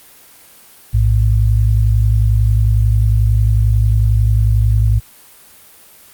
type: tone pair together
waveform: sine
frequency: 57.37 / 108.5 Hz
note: A#1 / A2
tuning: -27 / -24 cents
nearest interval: major seventh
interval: 1103 cents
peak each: -12 dBFS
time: 0.93-5 s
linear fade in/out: 20 ms
effects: white hiss -43 dBFS RMS until 6.13 s + Opus 32 kbps